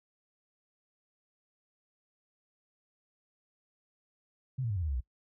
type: tone with pitch steps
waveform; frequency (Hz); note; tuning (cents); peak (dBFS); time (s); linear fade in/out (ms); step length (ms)
sine; 130.81 / 115.2 / 101.45 / 89.35 / 78.68 / 69.29 / 61.03; C3 / A#2 / G#2 / F2 / D#2 / C#2 / B1; 0 / -20 / -40 / +40 / +20 / 0 / -20; -30; 4.58-5.007; 10; 61
effects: noise-tail reverb RT60 0.1 s tail -21 dB re dry